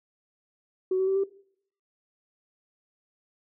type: tone with pitch steps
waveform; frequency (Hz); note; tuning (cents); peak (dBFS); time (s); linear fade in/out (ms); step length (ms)
sine; 373.4 / 379.3 / 385.2 / 391.3; F#4 / F#4 / G4 / G4; +16 / +43 / -30 / -3; -21; 0.91-1.238; 5; 82
effects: noise-tail reverb RT60 0.6 s tail -18 dB re dry + tanh soft clip ceiling -17 dBFS